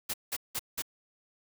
white noise bursts, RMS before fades -33 dBFS, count 4, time 0.09-0.822 s, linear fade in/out 10 ms, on 48 ms, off 180 ms, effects none

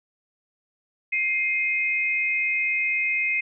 sine tone pair together, 2112 / 2516 Hz, C7 / D#7, +16 / +19 cents, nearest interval minor third, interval 303 cents, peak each -24 dBFS, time 1.12-3.41 s, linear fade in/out 10 ms, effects none

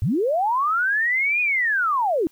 sine linear two-way sweep, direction up then down, 78 to 2489 to 288.8 Hz, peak -18 dBFS, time 0.02-2.27 s, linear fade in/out 0 ms, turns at 1.41 s, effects white hiss -59 dBFS RMS until 2.31 s

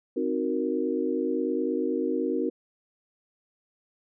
sine chord, C half-diminished seventh, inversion none, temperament equal, 261.6 / 311.1 / 370 / 466.2 Hz, C4 / Eb4 / Gb4 / Bb4, 0 / 0 / 0 / 0 cents, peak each -30 dBFS, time 0.16-2.5 s, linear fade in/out 10 ms, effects none

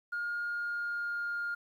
sine tone with pitch glide, 1421 to 1411.2 Hz, F6 to F6, +30 to +18 cents, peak -31 dBFS, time 0.12-1.55 s, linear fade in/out 10 ms, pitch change -12 cents, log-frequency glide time 0.43-1.36 s, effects tanh soft clip ceiling -29 dBFS + 11-bit

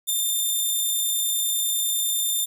5% pulse tone, 3590 Hz, A7, 34 cents sharp, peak -14 dBFS, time 0.07-2.46 s, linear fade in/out 20 ms, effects none

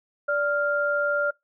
sine tone pair together, 582.4 / 1396.9 Hz, D5 / F6, -15 / 0 cents, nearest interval octave + minor third, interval 1515 cents, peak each -24 dBFS, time 0.28-1.31 s, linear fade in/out 10 ms, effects noise-tail reverb RT60 0.2 s tail -26 dB re dry

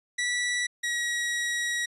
sawtooth tone pair in turn, 1953 / 1909.5 Hz, B6 / A#6, -20 / +41 cents, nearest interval unison, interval 39 cents, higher first, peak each -22 / -23 dBFS, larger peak first, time 0.18-0.67 / 0.83-1.86 s, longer second, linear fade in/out 10 ms, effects resampled to 24000 Hz

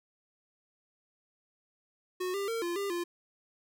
square tone with pitch steps, 365.9 / 398.2 / 456.8 / 346 / 399.6 / 347.3 Hz, F#4 / G4 / A#4 / F4 / G4 / F4, -19 / +27 / -35 / -16 / +33 / -10 cents, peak -32 dBFS, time 2.2-3.04 s, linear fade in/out 10 ms, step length 140 ms, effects none

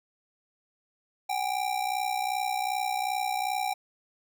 square ring-modulated tone, 784 Hz, G5, in tune, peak -25 dBFS, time 1.29-3.74 s, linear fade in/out 10 ms, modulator 31.3 Hz, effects none

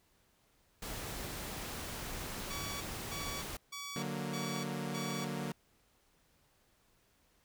pink noise, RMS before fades -42 dBFS, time 0.82-3.57 s, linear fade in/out 5 ms
10% pulse tone bursts, 1138 Hz, C#6, 45 cents sharp, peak -33 dBFS, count 5, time 2.5-5.25 s, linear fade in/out 10 ms, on 310 ms, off 300 ms
sawtooth chord, D augmented, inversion none, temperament equal, 146.83 / 185 / 233.1 Hz, D3 / F#3 / A#3, 0 / 0 / 0 cents, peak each -37 dBFS, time 3.96-5.52 s, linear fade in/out 2 ms
effects pink hiss -71 dBFS RMS until 7.44 s

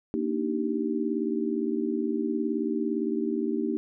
sine chord, Eb major seventh, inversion second, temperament just, 233.3 / 291.7 / 311.1 / 388.9 Hz, Bb3 / D4 / Eb4 / G4, +2 / -12 / 0 / -14 cents, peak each -30 / -33 / -30 / -31 dBFS, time 0.14-3.77 s, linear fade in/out 0 ms, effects none

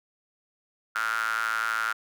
square tone with high-pass filter, 56 Hz, A1, 31 cents sharp, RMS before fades -28 dBFS, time 0.95-1.93 s, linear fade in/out 10 ms, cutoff 1400 Hz, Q 10, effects none

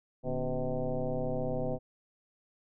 sine tone with frequency modulation, 245.1 Hz, B3, 13 cents flat, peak -29 dBFS, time 0.23-1.79 s, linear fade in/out 50 ms, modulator 131 Hz, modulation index 3.3, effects none

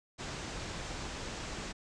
pink low-pass noise, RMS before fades -41 dBFS, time 0.18-1.73 s, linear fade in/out 20 ms, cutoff 7900 Hz, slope 48 dB/octave, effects none

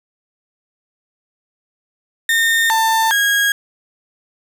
35% pulse tone with pitch steps, 1826 / 893 / 1640 Hz, A#6 / A5 / G#6, -36 / +25 / -22 cents, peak -11 dBFS, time 2.29-3.52 s, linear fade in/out 2 ms, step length 410 ms, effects none

